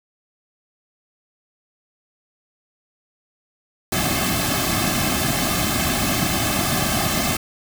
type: noise with comb filter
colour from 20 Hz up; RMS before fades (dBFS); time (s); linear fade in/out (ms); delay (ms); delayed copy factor
pink; -21; 3.92-7.37; 5; 2.1; -0.95
effects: none